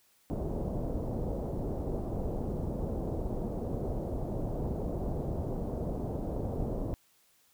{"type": "low-pass noise", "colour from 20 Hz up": "pink", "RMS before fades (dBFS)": -34, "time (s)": [0.3, 6.94], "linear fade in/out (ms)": 0, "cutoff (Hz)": 660, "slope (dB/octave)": 24, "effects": ["white hiss -67 dBFS RMS until 7.53 s"]}